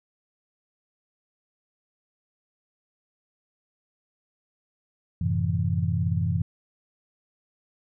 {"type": "chord", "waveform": "sine", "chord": "F# half-diminished seventh", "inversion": "none", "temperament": "equal", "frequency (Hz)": [92.5, 110, 130.81, 164.81], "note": ["F#2", "A2", "C3", "E3"], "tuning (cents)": [0, 0, 0, 0], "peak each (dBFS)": [-26, -29, -30, -27], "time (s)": [5.21, 6.42], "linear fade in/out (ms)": 5, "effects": []}